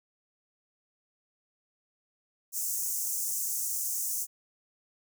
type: high-pass noise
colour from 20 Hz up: pink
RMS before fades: -32 dBFS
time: 2.52-4.27 s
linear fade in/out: 50 ms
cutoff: 6100 Hz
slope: 48 dB/octave
effects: none